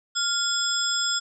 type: tone cluster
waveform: sine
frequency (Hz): 1396 / 3387 / 5110 / 7500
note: F6 / G#7 / D#8 / A#8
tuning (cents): -1 / +33 / +45 / +10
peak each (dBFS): -28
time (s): 0.15-1.2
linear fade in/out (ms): 20
effects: none